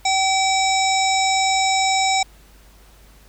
harmonic tone, 767 Hz, G5, 38 cents flat, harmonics 1 / 3 / 5 / 7 / 9 / 10, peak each -18 / -23 / -25 / -26 / -28 / -28 dBFS, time 0.05-2.23 s, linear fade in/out 5 ms, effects added 50 Hz sine -47 dBFS peak until 3.28 s + pink hiss -52 dBFS RMS until 3.28 s

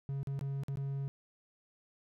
triangle tone with dropouts, 138 Hz, C#3, 7 cents flat, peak -32 dBFS, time 0.09-1.08 s, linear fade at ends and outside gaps 0 ms, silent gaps 0.231-0.272 / 0.392-0.411 / 0.635-0.683 / 0.757-0.772 s, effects none

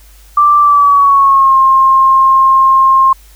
sine tone with pitch glide, 1174.7 to 1064.8 Hz, D6 to C6, 0 to +30 cents, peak -4 dBFS, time 0.37-3.13 s, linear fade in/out 5 ms, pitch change -170 cents, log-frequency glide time 0.6-1.57 s, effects added 50 Hz sine -38 dBFS peak until 3.35 s + white hiss -45 dBFS RMS until 3.35 s

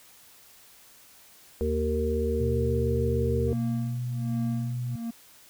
harmonic tone, 77 Hz, D#2, 17 cents flat, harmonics 1 / 3 / 5 / 6, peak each -28 / -32 / -32 / -28 dBFS, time 1.61-3.53 s, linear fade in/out 0 ms
sine tone, 123.47 Hz, B2, in tune, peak -28 dBFS, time 2.4-4.96 s, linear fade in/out 5 ms
triangle tone with tremolo, 231.3 Hz, A#3, 13 cents flat, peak -25 dBFS, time 3.47-5.11 s, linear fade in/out 10 ms, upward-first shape sine, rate 1.3 Hz, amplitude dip 95%
effects white hiss -54 dBFS RMS until 5.49 s

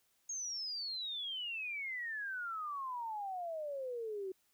sine exponential sweep, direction down, 6600 to 370 Hz, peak -38 dBFS, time 0.29-4.32 s, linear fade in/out 5 ms, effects white hiss -75 dBFS RMS until 4.53 s

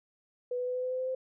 sine tone with pitch steps, 493.8 / 497.2 / 500.7 / 504.2 / 507.7 / 511.2 / 514.8 / 518.4 Hz, B4 / B4 / B4 / B4 / B4 / C5 / C5 / C5, 0 / +12 / +24 / +36 / +48 / -40 / -28 / -16 cents, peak -30 dBFS, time 0.51-1.15 s, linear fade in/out 5 ms, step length 80 ms, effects none

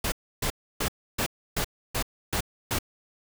pink noise bursts, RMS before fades -27 dBFS, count 8, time 0.04-2.788 s, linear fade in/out 5 ms, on 81 ms, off 300 ms, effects none

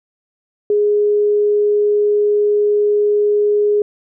sine tone, 415.3 Hz, G#4, in tune, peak -11 dBFS, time 0.7-3.82 s, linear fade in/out 2 ms, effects none

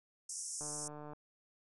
white band-pass noise, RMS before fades -43 dBFS, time 0.29-0.88 s, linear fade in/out 5 ms, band 5400 to 9900 Hz, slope 96 dB/octave
click train, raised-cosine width 1 ms, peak -35 dBFS, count 79, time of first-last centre 0.61-1.133 s, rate 149 Hz
effects none

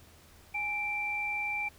sine tone pair together, 830.6 / 2349 Hz, G#5 / D7, 0 / 0 cents, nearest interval octave + tritone, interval 1800 cents, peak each -38 / -31 dBFS, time 0.54-1.69 s, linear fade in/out 10 ms, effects added 80 Hz sine -61 dBFS peak until 1.78 s + pink hiss -58 dBFS RMS until 1.78 s

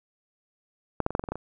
clicks, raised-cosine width 1 ms, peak -10 / -10 / -18 / -9 / -16 / -19 / -19 / -16 / -21 dBFS, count 9, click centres 1.003 / 1.064 / 1.106 / 1.151 / 1.195 / 1.239 / 1.288 / 1.32 / 1.356 s, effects none

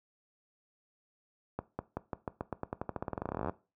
accelerating click train, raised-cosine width 1 ms, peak -20 dBFS, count 30, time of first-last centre 1.59-3.496 s, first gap 200 ms, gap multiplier 0.9, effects noise-tail reverb RT60 0.3 s tail -18 dB re dry + high-pass 60 Hz 12 dB/octave

